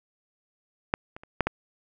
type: clicks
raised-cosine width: 0.5 ms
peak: -7 / -25 / -30 / -7 / -9 dBFS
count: 5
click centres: 0.939 / 1.165 / 1.235 / 1.407 / 1.47 s
effects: none